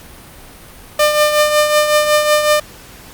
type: tone with tremolo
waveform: sawtooth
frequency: 600 Hz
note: D5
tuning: 37 cents sharp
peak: -4 dBFS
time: 0.99-2.6 s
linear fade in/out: 5 ms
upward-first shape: triangle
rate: 5.4 Hz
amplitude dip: 60%
effects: pink hiss -38 dBFS RMS until 3.13 s + Opus 48 kbps